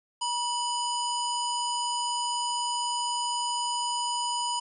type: harmonic tone with a mistuned harmonic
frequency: 992 Hz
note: B5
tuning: 7 cents sharp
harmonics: 1 / 3 / 5 / 7 / 9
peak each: -29 / -34 / -36 / -37 / -39 dBFS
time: 0.21-4.6 s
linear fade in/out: 10 ms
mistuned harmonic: 1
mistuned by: -57 cents
effects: none